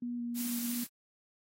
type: tone with vibrato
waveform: sine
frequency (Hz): 239.7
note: A#3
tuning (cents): +48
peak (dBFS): -34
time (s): 0.02-0.84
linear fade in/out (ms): 5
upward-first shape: square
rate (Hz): 2.9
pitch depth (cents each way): 12
type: noise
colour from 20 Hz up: blue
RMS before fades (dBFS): -38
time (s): 0.34-0.88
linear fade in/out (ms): 50
effects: AAC 48 kbps